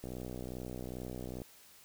click train, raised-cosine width 2 ms, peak -29 dBFS, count 87, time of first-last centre 0.04-1.418 s, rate 62.4 Hz, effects white hiss -59 dBFS RMS until 1.84 s

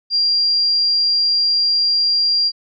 sine tone, 4768 Hz, D8, 25 cents sharp, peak -13 dBFS, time 0.1-2.52 s, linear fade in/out 50 ms, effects none

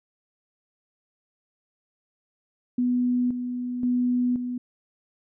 sine tone with tremolo, 247 Hz, B3, in tune, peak -20 dBFS, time 2.78-4.58 s, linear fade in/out 5 ms, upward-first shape square, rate 0.95 Hz, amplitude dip 55%, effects none

